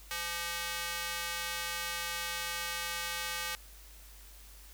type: tone with high-pass filter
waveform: square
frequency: 171.4 Hz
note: F3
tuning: 32 cents flat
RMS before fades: -37 dBFS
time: 0.11-3.55 s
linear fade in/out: 0 ms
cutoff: 1600 Hz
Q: 0.73
effects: added 50 Hz sine -52 dBFS peak until 4.73 s + white hiss -56 dBFS RMS until 4.73 s

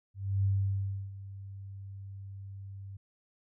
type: tone with ADSR envelope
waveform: sine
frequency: 98 Hz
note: G2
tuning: in tune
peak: -24 dBFS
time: 0.14-2.97 s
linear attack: 300 ms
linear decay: 670 ms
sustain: -17 dB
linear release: 7 ms
effects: none

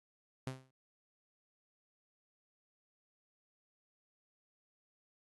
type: tone with exponential decay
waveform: sawtooth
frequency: 130.81 Hz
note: C3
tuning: in tune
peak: -32 dBFS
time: 0.47-0.71 s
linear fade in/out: 2 ms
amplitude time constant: 51 ms
effects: AAC 32 kbps

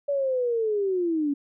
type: linear sweep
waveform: sine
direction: down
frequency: 575 to 277.2 Hz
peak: -22 dBFS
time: 0.08-1.34 s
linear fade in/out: 10 ms
effects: none

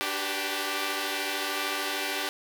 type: chord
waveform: 5% pulse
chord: G major seventh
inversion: second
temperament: equal with one note detuned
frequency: 293.7 / 378.6 / 392 / 493.9 Hz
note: D4 / F#4 / G4 / B4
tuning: 0 / +40 / 0 / 0 cents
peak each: -22 / -25 / -21 / -26 dBFS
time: 0.01-2.29 s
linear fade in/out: 0 ms
effects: none

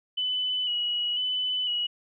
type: tone with vibrato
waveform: sine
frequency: 2960 Hz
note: F#7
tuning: in tune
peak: -25 dBFS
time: 0.17-1.87 s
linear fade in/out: 10 ms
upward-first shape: square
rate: 1 Hz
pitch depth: 26 cents each way
effects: none

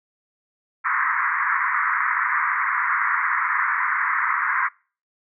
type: band-pass noise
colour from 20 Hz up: pink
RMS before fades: -22 dBFS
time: 0.84-4.69 s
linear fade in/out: 20 ms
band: 990 to 2100 Hz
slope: 96 dB/octave
effects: noise-tail reverb RT60 0.4 s tail -26 dB re dry

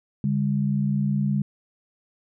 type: tone pair together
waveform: sine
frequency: 142.52 / 202.2 Hz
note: C#3 / G#3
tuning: +48 / -46 cents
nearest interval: tritone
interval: 606 cents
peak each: -23 / -23 dBFS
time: 0.24-1.42 s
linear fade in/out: 2 ms
effects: none

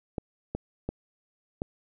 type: clicks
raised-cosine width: 2 ms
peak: -17 dBFS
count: 4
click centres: 0.182 / 0.55 / 0.89 / 1.619 s
effects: none

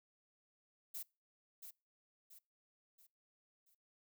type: noise with echo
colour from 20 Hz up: violet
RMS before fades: -45 dBFS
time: 0.94-1.03 s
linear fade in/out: 10 ms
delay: 680 ms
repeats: 4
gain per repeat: -7 dB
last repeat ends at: 3.75 s
effects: noise-tail reverb RT60 0.3 s tail -25 dB re dry

